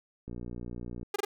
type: click train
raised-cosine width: 3 ms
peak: -28 dBFS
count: 46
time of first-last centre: 0.28-1.03 s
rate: 60 Hz
type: tone bursts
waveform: sawtooth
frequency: 406.5 Hz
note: G#4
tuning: 37 cents flat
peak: -24 dBFS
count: 3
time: 1.14-1.25 s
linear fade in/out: 5 ms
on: 20 ms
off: 25 ms
effects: none